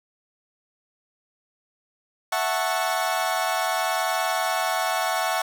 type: chord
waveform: 30% pulse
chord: F# minor seventh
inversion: third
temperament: equal with one note detuned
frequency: 659.3 / 740 / 880 / 1104.9 Hz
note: E5 / F#5 / A5 / C#6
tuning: 0 / 0 / 0 / -6 cents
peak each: -25 / -24 / -27 / -27 dBFS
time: 2.32-5.42 s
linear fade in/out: 5 ms
effects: none